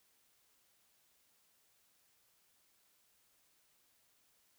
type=silence; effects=white hiss -73 dBFS RMS until 4.58 s